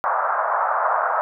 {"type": "band-pass noise", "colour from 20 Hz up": "white", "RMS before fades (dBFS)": -21, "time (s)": [0.04, 1.21], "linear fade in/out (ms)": 0, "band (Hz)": [590, 1400], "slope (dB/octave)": 48, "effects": []}